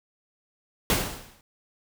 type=noise with exponential decay; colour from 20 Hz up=pink; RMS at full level=-20 dBFS; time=0.9-1.41 s; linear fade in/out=1 ms; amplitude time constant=110 ms; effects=none